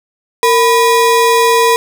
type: ring-modulated tone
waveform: square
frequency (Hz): 726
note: F#5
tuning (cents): -33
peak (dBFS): -5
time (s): 0.43-1.76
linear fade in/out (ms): 0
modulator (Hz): 265
effects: none